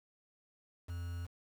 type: tone with quantisation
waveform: triangle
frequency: 86.4 Hz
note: F2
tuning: 18 cents flat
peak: -36 dBFS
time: 0.88-1.27 s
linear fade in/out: 20 ms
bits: 9
effects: none